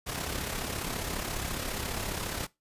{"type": "noise with amplitude modulation", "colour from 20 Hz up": "pink", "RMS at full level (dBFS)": -32, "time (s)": [0.06, 2.47], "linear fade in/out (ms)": 20, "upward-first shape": "sine", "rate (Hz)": 34.6, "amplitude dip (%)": 50, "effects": ["noise-tail reverb RT60 0.2 s tail -20 dB re dry", "resampled to 32000 Hz"]}